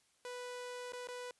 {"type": "tone with dropouts", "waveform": "sawtooth", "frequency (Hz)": 493.9, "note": "B4", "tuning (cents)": 0, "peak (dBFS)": -39, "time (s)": [0.25, 1.31], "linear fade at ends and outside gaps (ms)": 1, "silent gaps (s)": [[0.922, 0.933], [1.073, 1.086]], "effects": ["white hiss -73 dBFS RMS until 1.39 s", "resampled to 24000 Hz"]}